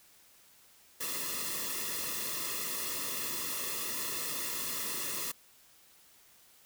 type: noise with comb filter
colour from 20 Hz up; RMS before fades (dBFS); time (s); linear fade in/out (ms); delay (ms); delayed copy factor
white; -36; 1-5.32; 10; 1.3; -0.95
effects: white hiss -61 dBFS RMS until 6.65 s

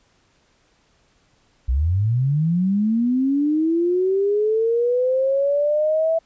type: linear sweep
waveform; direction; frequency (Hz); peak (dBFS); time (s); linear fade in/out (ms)
sine; up; 57.8 to 659.3; -16; 1.68-6.19; 10
effects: pink hiss -61 dBFS RMS until 6.25 s + resampled to 16000 Hz

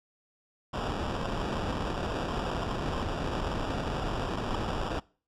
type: noise with sample-and-hold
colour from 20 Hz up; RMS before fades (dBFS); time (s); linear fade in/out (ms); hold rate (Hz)
pink; -32; 0.73-5; 10; 2100
effects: noise-tail reverb RT60 0.4 s tail -23 dB re dry + low-pass 5000 Hz 12 dB/octave

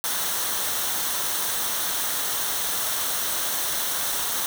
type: noise with comb filter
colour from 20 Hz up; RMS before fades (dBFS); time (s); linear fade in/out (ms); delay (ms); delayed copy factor
white; -26; 0.04-4.46; 0; 0.41; -0.5
effects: none

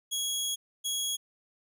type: tone pair in turn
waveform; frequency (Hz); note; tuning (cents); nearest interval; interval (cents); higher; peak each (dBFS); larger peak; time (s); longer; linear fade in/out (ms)
20% pulse; 3322 / 3322; G#7 / G#7; 0 / 0; unison; 0; neither; -24; neither; 0.11-0.56 / 0.84-1.17; first; 20
effects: none

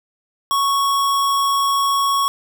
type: tone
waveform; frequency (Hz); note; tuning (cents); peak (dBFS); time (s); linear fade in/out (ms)
square; 1108.7; C#6; 0; -16; 0.51-2.28; 0
effects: none

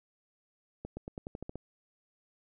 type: accelerating click train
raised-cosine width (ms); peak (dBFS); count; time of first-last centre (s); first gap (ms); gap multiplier
2; -26; 9; 0.85-1.556; 120; 0.91
effects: none

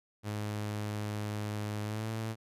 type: tone with pitch glide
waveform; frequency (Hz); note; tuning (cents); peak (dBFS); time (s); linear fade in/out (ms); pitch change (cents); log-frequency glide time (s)
sawtooth; 105.1 to 111.03; G#2 to A2; +21 to +16; -30; 0.23-2.36; 50; +95; 1.84-2.09
effects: resampled to 32000 Hz

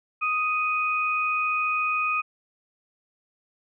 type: tone pair together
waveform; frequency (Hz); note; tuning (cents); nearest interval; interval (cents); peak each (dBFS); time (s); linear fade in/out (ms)
sine; 1247.5 / 2493; D#6 / D#7; +4 / +3; octave; 1199; -25; 0.21-2.22; 20
effects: none

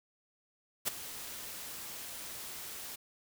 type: noise with ADSR envelope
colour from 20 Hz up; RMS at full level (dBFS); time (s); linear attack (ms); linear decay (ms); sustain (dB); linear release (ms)
white; -30; 0.85-2.96; 28; 12; -14; 9
effects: none

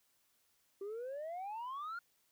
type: exponential sweep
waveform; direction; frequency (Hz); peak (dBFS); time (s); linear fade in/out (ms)
sine; up; 385.5 to 1434; -38; 0.81-1.99; 5
effects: tanh soft clip ceiling -39 dBFS + white hiss -75 dBFS RMS until 2.31 s

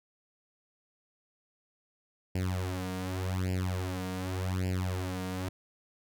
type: tone with flanger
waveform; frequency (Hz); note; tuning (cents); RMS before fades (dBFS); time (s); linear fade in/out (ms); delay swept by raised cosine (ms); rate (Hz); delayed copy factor
sawtooth; 92.5; F#2; 0; -33; 2.35-5.49; 5; 0.4 to 4.3; 0.86; +1
effects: none

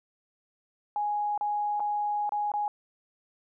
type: tone with dropouts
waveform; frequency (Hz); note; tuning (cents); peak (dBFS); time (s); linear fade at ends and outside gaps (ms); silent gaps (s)
sine; 830.6; G#5; 0; -26; 0.96-2.68; 1; 1.377-1.41 / 1.797-1.803 / 2.293-2.321 / 2.518-2.538
effects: none

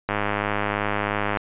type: click train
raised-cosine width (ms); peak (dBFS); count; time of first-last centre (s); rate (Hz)
0.5; -8; 133; 0.09-1.372; 103
effects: resampled to 8000 Hz

